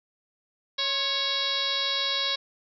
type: harmonic tone with a mistuned harmonic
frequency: 554.4 Hz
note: C#5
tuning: in tune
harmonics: 1 / 2 / 3 / 4 / 5 / 6 / 7 / 8 / 9 / 10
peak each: -38 / -36 / -37 / -36 / -40 / -32 / -28 / -34 / -36 / -39 dBFS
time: 0.78-2.36 s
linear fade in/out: 10 ms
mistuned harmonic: 2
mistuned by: -53 cents
effects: none